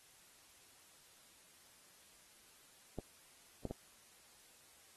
clicks, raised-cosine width 2 ms, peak -26 dBFS, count 3, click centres 2.987 / 3.653 / 3.71 s, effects white hiss -64 dBFS RMS until 4.96 s + AAC 32 kbps

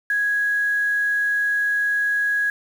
sine tone with quantisation, 1661.2 Hz, G#6, in tune, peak -18 dBFS, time 0.1-2.5 s, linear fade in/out 2 ms, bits 7, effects none

